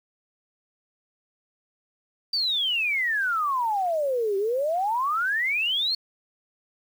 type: exponential two-way sweep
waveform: sine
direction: down then up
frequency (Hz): 4719 to 382.9 to 4410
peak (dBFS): -22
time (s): 2.33-5.95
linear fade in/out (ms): 5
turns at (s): 4.37
effects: 8-bit

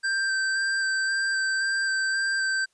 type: tone with vibrato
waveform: square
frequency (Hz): 1568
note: G6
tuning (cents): 0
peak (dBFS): -24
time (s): 0.03-2.66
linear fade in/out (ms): 20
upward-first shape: square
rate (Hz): 1.9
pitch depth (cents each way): 12
effects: white hiss -69 dBFS RMS until 2.73 s + resampled to 22050 Hz

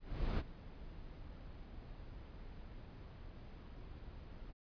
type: noise with ADSR envelope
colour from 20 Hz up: brown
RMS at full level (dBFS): -34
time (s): 0-4.53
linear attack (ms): 390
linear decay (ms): 33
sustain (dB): -17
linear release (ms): 28
effects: resampled to 11025 Hz

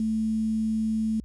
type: tone with quantisation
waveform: sine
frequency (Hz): 220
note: A3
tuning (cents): 0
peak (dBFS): -23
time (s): 0-1.2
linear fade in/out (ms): 2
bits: 8
effects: added 60 Hz sine -42 dBFS peak until 1.24 s + resampled to 22050 Hz

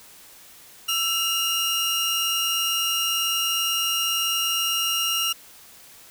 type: tone pair together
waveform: sawtooth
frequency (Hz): 1336 / 2843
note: E6 / F7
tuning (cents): +23 / +30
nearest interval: octave + minor second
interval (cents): 1307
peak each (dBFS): -26 / -19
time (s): 0.88-5.33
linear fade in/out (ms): 10
effects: white hiss -48 dBFS RMS until 6.1 s

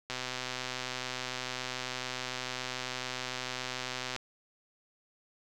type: click train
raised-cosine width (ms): 0.2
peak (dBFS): -18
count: 517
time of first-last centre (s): 0.1-4.163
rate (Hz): 127
effects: none

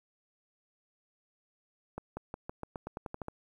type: accelerating click train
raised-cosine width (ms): 1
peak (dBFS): -24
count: 12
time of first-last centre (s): 1.98-3.284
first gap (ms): 190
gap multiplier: 0.9
effects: 10-bit

